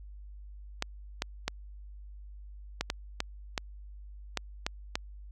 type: clicks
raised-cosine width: 0.2 ms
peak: -12 dBFS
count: 10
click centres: 0.824 / 1.221 / 1.48 / 2.81 / 2.901 / 3.204 / 3.578 / 4.373 / 4.665 / 4.955 s
effects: added 50 Hz sine -44 dBFS peak until 5.31 s + AAC 64 kbps